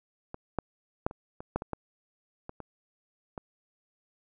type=clicks; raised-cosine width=1 ms; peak=-24 / -14 / -12 / -28 / -26 / -14 / -22 / -18 / -25 / -26 / -23 dBFS; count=11; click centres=0.344 / 0.587 / 1.065 / 1.111 / 1.405 / 1.56 / 1.621 / 1.733 / 2.494 / 2.603 / 3.378 s; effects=none